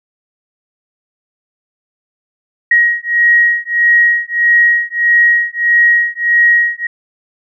sine beating tone pair, 1891 / 1892.6 Hz, A#6 / A#6, +24 / +26 cents, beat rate 1.6 Hz, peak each -11 dBFS, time 2.71-6.87 s, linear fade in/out 5 ms, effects none

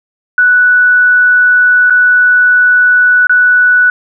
sine tone with dropouts, 1480 Hz, F#6, in tune, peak -4 dBFS, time 0.38-3.9 s, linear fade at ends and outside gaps 2 ms, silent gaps 1.899-1.905 / 3.27-3.295 s, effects none

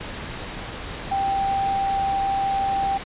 sine tone in noise, 785 Hz, G5, 2 cents sharp, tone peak -20 dBFS, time 1.11-2.98 s, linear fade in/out 10 ms, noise pink, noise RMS -33 dBFS, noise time 0-3.04 s, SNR +10 dB, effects resampled to 8000 Hz

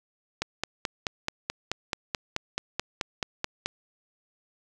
click train, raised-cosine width 0.2 ms, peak -10 dBFS, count 16, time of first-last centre 0.42-3.66 s, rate 4.63 Hz, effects none

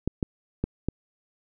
clicks, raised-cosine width 3 ms, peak -12 dBFS, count 4, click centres 0.076 / 0.228 / 0.64 / 0.886 s, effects none

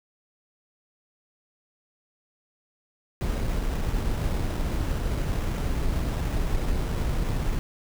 brown noise with sample-and-hold, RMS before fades -26 dBFS, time 3.21-7.59 s, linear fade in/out 0 ms, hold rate 4410 Hz, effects none

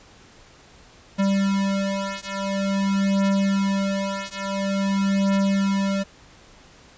square beating tone pair, 196 / 196.48 Hz, G3 / G3, 0 / +4 cents, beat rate 0.48 Hz, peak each -24 / -24 dBFS, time 1.18-6.04 s, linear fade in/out 20 ms, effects pink hiss -50 dBFS RMS until 6.97 s + resampled to 16000 Hz

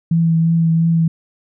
sine tone with vibrato, 164.81 Hz, E3, in tune, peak -11 dBFS, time 0.11-1.08 s, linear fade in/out 5 ms, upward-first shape triangle, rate 2.9 Hz, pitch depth 20 cents each way, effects none

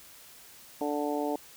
harmonic tone, 146.83 Hz, D3, in tune, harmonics 2 / 3 / 4 / 5 / 6, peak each -32 / -34 / -35 / -36 / -37 dBFS, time 0.81-1.36 s, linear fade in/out 2 ms, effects white hiss -52 dBFS RMS until 1.56 s

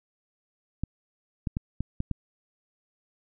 clicks, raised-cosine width 5 ms, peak -16 dBFS, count 6, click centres 0.836 / 1.472 / 1.569 / 1.806 / 2.004 / 2.113 s, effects none

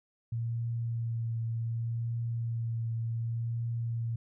sine tone with vibrato, 115.6 Hz, A#2, 14 cents flat, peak -30 dBFS, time 0.32-4.16 s, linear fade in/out 5 ms, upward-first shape triangle, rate 0.67 Hz, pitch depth 21 cents each way, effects none

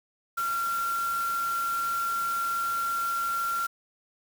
sine tone in noise, 1373 Hz, F6, 30 cents flat, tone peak -26 dBFS, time 0.37-3.67 s, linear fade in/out 10 ms, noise white, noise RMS -40 dBFS, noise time 0.37-3.67 s, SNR +11 dB, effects none

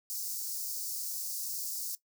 white high-pass noise, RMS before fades -37 dBFS, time 0.1-1.95 s, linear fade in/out 0 ms, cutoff 4700 Hz, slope 48 dB/octave, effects noise-tail reverb RT60 0.1 s tail -17 dB re dry

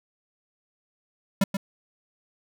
square tone with echo, 196 Hz, G3, in tune, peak -18 dBFS, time 1.41-1.44 s, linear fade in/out 5 ms, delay 130 ms, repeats 1, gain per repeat -7 dB, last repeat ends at 1.57 s, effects none

